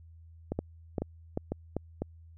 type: two click trains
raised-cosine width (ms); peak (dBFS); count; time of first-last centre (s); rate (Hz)
2; -18 / -17; 4 / 4; 0.52-2.02 / 0.59-1.766; 2 / 2.55
effects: added 82 Hz sine -50 dBFS peak until 2.37 s